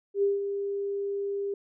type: tone with ADSR envelope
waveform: sine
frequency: 400 Hz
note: G4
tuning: 35 cents sharp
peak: -20 dBFS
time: 0.14-1.54 s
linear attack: 86 ms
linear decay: 170 ms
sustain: -8 dB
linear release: 3 ms
effects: none